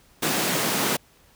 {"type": "high-pass noise", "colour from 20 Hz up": "pink", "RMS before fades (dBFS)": -24, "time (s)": [0.22, 0.97], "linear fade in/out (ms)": 10, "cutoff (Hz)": 160, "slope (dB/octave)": 24, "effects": ["pink hiss -57 dBFS RMS until 1.35 s"]}